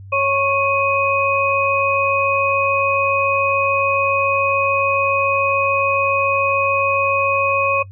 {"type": "tone cluster", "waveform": "sine", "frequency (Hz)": [552, 1099, 2508], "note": ["C#5", "C#6", "D#7"], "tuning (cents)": [-7, -15, 13], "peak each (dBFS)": -19, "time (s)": [0.12, 7.83], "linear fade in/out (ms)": 10, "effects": ["noise-tail reverb RT60 0.1 s tail -21 dB re dry", "added 97 Hz sine -34 dBFS peak until 7.91 s"]}